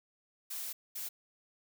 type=noise bursts at uneven times; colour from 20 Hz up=blue; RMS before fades=-40 dBFS; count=2; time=0.5-0.73 / 0.95-1.09 s; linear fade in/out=10 ms; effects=none